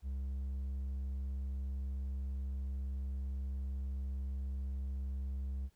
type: tone with hard clipping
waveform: sine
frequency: 67 Hz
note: C2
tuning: 42 cents sharp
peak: -37 dBFS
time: 0.02-5.7 s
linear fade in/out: 50 ms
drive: 3 dB
effects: pink hiss -75 dBFS RMS until 5.75 s